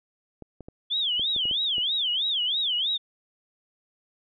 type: clicks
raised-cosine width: 2 ms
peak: -27 dBFS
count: 8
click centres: 0.423 / 0.607 / 0.685 / 1.196 / 1.363 / 1.455 / 1.512 / 1.782 s
type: tone with vibrato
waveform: sine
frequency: 3331 Hz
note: G#7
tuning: 4 cents sharp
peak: -23 dBFS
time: 0.9-2.98 s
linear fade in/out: 20 ms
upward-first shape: sine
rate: 3.1 Hz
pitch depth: 250 cents each way
effects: none